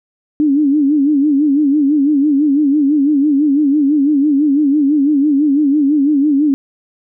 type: tone with vibrato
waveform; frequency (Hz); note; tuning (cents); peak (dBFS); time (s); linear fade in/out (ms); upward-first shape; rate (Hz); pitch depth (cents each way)
sine; 288.7; D4; -30; -9; 0.4-6.54; 0; sine; 6; 110
effects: none